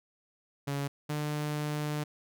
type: tone pair in turn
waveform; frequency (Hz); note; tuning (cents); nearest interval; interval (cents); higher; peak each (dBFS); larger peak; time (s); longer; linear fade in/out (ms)
sawtooth; 141.1 / 149.49; C#3 / D3; +31 / +31; minor second; 100; second; -27; neither; 0.67-0.88 / 1.09-2.04; second; 10
effects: none